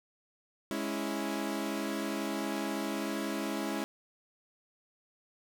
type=chord; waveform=sawtooth; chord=C# minor; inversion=second; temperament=equal; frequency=207.7 / 277.2 / 329.6 Hz; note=G#3 / C#4 / E4; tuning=0 / 0 / 0 cents; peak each=-33 / -33 / -33 dBFS; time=0.71-3.84 s; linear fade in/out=0 ms; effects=none